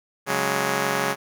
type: chord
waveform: 5% pulse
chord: C# suspended fourth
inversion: none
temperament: just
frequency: 138.59 / 184.79 / 207.9 Hz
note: C#3 / F#3 / G#3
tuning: 0 / -2 / +2 cents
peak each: -16 dBFS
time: 0.26-1.16 s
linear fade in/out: 50 ms
effects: none